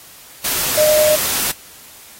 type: tone in noise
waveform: sine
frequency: 611 Hz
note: D#5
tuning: 32 cents flat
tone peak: -11 dBFS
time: 0.77-1.16 s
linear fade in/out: 10 ms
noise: white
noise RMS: -19 dBFS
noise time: 0.44-1.52 s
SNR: +5 dB
effects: white hiss -41 dBFS RMS until 2.19 s + AAC 48 kbps